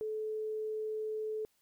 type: tone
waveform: sine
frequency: 433 Hz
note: A4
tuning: 28 cents flat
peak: -34 dBFS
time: 0.01-1.45 s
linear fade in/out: 0 ms
effects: white hiss -74 dBFS RMS until 1.61 s